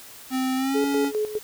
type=tone with pitch glide; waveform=square; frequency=260 to 280.3 Hz; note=C4 to C#4; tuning=-11 to +19 cents; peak=-23 dBFS; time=0.3-1.12 s; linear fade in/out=50 ms; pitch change=+130 cents; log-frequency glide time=0.56-0.82 s
type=tone with tremolo; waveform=sine; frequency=425.6 Hz; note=G#4; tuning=42 cents sharp; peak=-21 dBFS; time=0.74-1.39 s; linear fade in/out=20 ms; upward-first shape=square; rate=4.9 Hz; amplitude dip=70%
effects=white hiss -44 dBFS RMS until 1.43 s